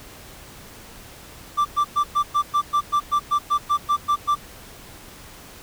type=tone bursts; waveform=triangle; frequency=1174.7 Hz; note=D6; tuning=in tune; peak=-14 dBFS; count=15; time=1.57-4.355 s; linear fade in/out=20 ms; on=83 ms; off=110 ms; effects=pink hiss -43 dBFS RMS until 5.62 s